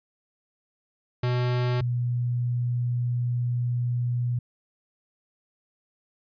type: tone pair in turn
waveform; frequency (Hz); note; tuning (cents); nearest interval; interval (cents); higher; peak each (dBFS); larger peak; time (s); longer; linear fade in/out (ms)
square / sine; 123.7 / 121.72; B2 / B2; +3 / -25; unison; 28; first; -23; neither; 1.23-1.81 / 1.81-4.39; second; 5
effects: resampled to 11025 Hz